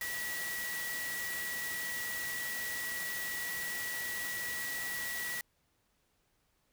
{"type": "tone in noise", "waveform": "sine", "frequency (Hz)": 1937, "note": "B6", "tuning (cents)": -34, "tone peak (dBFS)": -37, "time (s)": [0.01, 5.41], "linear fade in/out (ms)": 2, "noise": "white", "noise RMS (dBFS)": -41, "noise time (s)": [0.01, 5.41], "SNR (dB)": 1, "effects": ["pink hiss -75 dBFS RMS until 6.72 s"]}